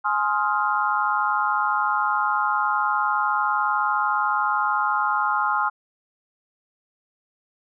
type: chord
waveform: sine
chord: F minor seventh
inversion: first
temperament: just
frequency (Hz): 838.1 / 1047.7 / 1257.2 / 1396.9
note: Ab5 / C6 / Eb6 / F6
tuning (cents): +16 / +2 / +18 / 0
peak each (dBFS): -25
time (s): 0.04-5.7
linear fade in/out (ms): 20
effects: none